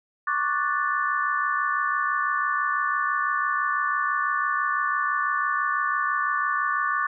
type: chord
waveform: sine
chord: D major seventh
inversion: third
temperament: equal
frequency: 1108.7 / 1174.7 / 1480 / 1760 Hz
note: C#6 / D6 / F#6 / A6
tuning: 0 / 0 / 0 / 0 cents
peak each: -28 / -26 / -29 / -28 dBFS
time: 0.27-7.07 s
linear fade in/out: 5 ms
effects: none